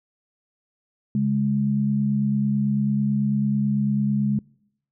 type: tone pair together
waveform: sine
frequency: 138.62 / 207.7 Hz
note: C#3 / G#3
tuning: 0 / 0 cents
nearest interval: perfect fifth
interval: 700 cents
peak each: -24 / -20 dBFS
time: 1.15-4.39 s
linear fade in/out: 2 ms
effects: noise-tail reverb RT60 0.8 s tail -26 dB re dry